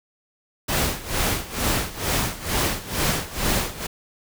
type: noise with tremolo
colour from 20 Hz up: pink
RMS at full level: -21 dBFS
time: 0.68-3.87 s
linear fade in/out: 10 ms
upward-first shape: sine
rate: 2.2 Hz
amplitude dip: 85%
effects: none